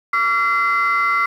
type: tone cluster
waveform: sine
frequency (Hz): 1145 / 1368 / 2052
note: D6 / F6 / C7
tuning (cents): -44 / -36 / -34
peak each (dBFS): -18 / -18 / -18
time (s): 0.13-1.26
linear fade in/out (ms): 5
effects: tanh soft clip ceiling -9 dBFS + 8-bit